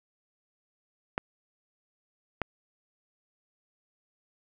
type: clicks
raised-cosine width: 0.5 ms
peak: -13 dBFS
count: 2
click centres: 1.179 / 2.417 s
effects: none